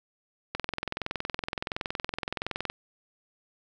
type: click train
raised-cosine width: 0.3 ms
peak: -14 dBFS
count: 47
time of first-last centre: 0.55-2.7 s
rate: 21.4 Hz
effects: none